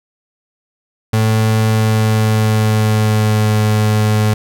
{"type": "tone with pitch glide", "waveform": "35% pulse", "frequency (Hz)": [110, 107.12], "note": ["A2", "A2"], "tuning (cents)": [0, -46], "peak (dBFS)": -9, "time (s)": [1.13, 4.34], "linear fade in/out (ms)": 5, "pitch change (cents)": -46, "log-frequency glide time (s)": [1.65, 3.58], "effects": []}